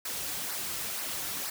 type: noise with flanger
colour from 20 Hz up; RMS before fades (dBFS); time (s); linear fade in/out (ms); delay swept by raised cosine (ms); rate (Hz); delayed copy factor
white; -35; 0.05-1.5; 5; 0.29 to 4.89; 2.1; -0.55
effects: none